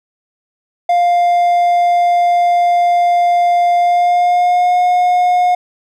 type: tone with pitch glide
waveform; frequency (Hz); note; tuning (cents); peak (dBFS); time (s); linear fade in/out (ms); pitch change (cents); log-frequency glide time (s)
triangle; 701 to 718.6; F5 to F5; +6 to +49; -7; 0.89-5.55; 5; +43; 3.77-4.78
effects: none